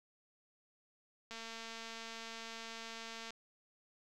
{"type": "click train", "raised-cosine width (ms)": 0.2, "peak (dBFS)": -30, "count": 454, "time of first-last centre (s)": [1.31, 3.306], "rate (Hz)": 227, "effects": []}